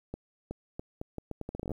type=accelerating click train; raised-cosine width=2 ms; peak=-23 dBFS; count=16; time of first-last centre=0.14-1.717 s; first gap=370 ms; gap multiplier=0.77; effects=10-bit